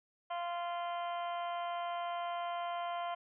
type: harmonic tone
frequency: 346.6 Hz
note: F4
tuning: 13 cents flat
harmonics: 2 / 3 / 4 / 5 / 6 / 7 / 8 / 9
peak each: -37 / -41 / -48 / -57 / -53 / -57 / -60 / -51 dBFS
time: 0.3-3.15 s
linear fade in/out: 10 ms
effects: none